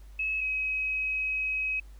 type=tone pair in turn; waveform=sine; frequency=2580 / 2544 Hz; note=E7 / D#7; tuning=-38 / +38 cents; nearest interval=unison; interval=24 cents; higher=first; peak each=-27 dBFS; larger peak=neither; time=0.19-0.41 / 0.41-1.8 s; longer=second; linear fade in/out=5 ms; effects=added 50 Hz sine -45 dBFS peak until 1.99 s + pink hiss -63 dBFS RMS until 1.99 s